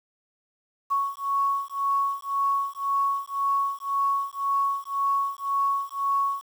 sine beating tone pair, 1108.7 / 1110.6 Hz, C#6 / C#6, 0 / +3 cents, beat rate 1.9 Hz, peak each -26 dBFS, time 0.9-6.42 s, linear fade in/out 20 ms, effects 8-bit

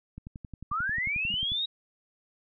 click train, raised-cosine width 5 ms, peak -28 dBFS, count 16, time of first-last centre 0.18-1.519 s, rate 11.2 Hz
sine linear sweep, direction up, 1137 to 3838 Hz, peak -27 dBFS, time 0.71-1.66 s, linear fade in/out 10 ms
sine tone with exponential decay, 196 Hz, G3, in tune, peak -37 dBFS, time 1.3-1.42 s, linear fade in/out 2 ms, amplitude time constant 24 ms
effects none

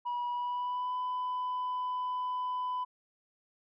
sine tone with pitch glide, 970 to 1000.7 Hz, B5 to B5, -31 to +23 cents, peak -29 dBFS, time 0.05-2.85 s, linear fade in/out 20 ms, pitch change +54 cents, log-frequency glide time 0.29-0.95 s, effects tanh soft clip ceiling -30 dBFS

